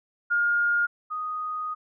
sine tone pair in turn, 1418 / 1243.9 Hz, F6 / D#6, +26 / -1 cents, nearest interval major second, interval 227 cents, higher first, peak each -20 / -28 dBFS, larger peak first, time 0.3-0.87 / 1.1-1.75 s, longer second, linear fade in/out 20 ms, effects none

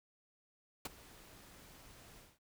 pink noise with ADSR envelope, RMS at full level -38 dBFS, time 0.85-2.39 s, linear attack 4 ms, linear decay 22 ms, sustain -20 dB, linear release 210 ms, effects none

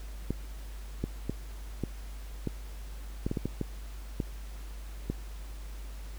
clicks, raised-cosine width 3 ms, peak -17 dBFS, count 12, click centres 0.306 / 1.04 / 1.296 / 1.837 / 2.473 / 3.265 / 3.314 / 3.372 / 3.456 / 3.613 / 4.202 / 5.1 s, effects added 50 Hz sine -39 dBFS peak until 6.18 s + pink hiss -53 dBFS RMS until 6.18 s

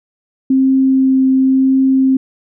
sine tone with vibrato, 264.4 Hz, C4, 18 cents sharp, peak -8 dBFS, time 0.5-2.17 s, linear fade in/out 5 ms, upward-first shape triangle, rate 0.95 Hz, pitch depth 9 cents each way, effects none

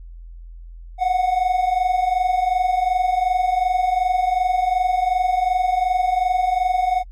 triangle tone pair together, 717.3 / 740 Hz, F5 / F#5, +46 / 0 cents, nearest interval minor second, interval 54 cents, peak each -20 / -16 dBFS, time 0.98-7.04 s, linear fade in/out 50 ms, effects added 42 Hz sine -35 dBFS peak until 7.11 s + AAC 48 kbps

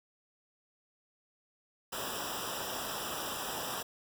pink noise with comb filter, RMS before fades -38 dBFS, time 1.92-3.83 s, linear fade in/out 10 ms, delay 0.46 ms, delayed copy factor -1, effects none

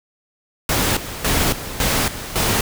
pink noise with tremolo, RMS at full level -18 dBFS, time 0.69-2.61 s, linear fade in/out 2 ms, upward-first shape square, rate 1.8 Hz, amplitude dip 75%, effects none

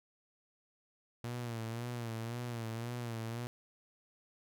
sawtooth tone with vibrato, 117.1 Hz, A#2, 8 cents sharp, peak -34 dBFS, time 1.24-3.47 s, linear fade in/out 0 ms, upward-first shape sine, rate 1.9 Hz, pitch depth 70 cents each way, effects none

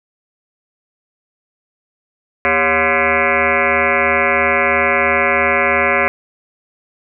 sine tone with frequency modulation, 1353 Hz, E6, 45 cents sharp, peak -11 dBFS, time 2.45-6.08 s, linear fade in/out 0 ms, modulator 159 Hz, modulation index 6.3, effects none

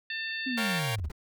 harmonic tone, 895 Hz, A5, 29 cents sharp, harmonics 2 / 3 / 4 / 5, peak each -34 / -38 / -40 / -42 dBFS, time 0.1-0.79 s, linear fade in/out 2 ms
sine linear sweep, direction down, 268.9 to 65.41 Hz, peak -30 dBFS, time 0.46-1.09 s, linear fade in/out 10 ms
10% pulse chord, G half-diminished seventh, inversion first, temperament equal, 466.2 / 554.4 / 698.5 / 784 Hz, Bb4 / Db5 / F5 / G5, 0 / 0 / 0 / 0 cents, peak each -28 dBFS, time 0.57-0.96 s, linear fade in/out 10 ms
brown noise bursts, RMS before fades -38 dBFS, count 3, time 0.98-1.118 s, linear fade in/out 5 ms, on 22 ms, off 36 ms
effects none

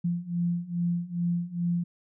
sine beating tone pair, 171.8 / 174.2 Hz, F3 / F3, -28 / -4 cents, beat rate 2.4 Hz, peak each -30 / -28 dBFS, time 0.04-1.84 s, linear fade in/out 10 ms, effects none

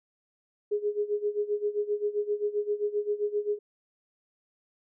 sine tone with tremolo, 415.3 Hz, G#4, in tune, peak -23 dBFS, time 0.71-3.59 s, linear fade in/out 10 ms, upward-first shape sine, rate 7.6 Hz, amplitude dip 85%, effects none

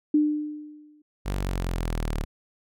sine tone with exponential decay, 300.3 Hz, D4, 39 cents sharp, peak -15 dBFS, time 0.14-1.02 s, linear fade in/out 5 ms, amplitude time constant 190 ms
sawtooth linear sweep, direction down, 49.39 to 36.5 Hz, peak -22 dBFS, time 1.25-2.25 s, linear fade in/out 20 ms
effects none

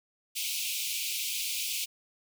pink high-pass noise, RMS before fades -33 dBFS, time 0.35-1.86 s, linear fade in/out 20 ms, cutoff 2300 Hz, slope 96 dB/octave, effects none

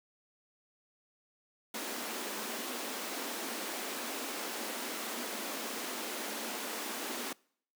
pink high-pass noise, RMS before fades -39 dBFS, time 1.74-7.33 s, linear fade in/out 5 ms, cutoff 210 Hz, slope 96 dB/octave, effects noise-tail reverb RT60 0.6 s tail -25 dB re dry

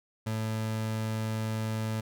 30% pulse tone, 110 Hz, A2, in tune, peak -27 dBFS, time 0.26-2.01 s, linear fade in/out 10 ms, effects none

